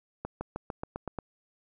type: accelerating click train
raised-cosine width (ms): 1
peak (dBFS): -20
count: 8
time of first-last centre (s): 0.25-1.187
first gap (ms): 160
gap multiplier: 0.94
effects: none